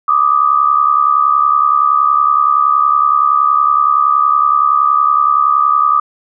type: tone pair together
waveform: sine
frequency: 1176 / 1246.7 Hz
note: D6 / D#6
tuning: +2 / +3 cents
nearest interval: minor second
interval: 101 cents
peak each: -11 dBFS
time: 0.08-6 s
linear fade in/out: 5 ms
effects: none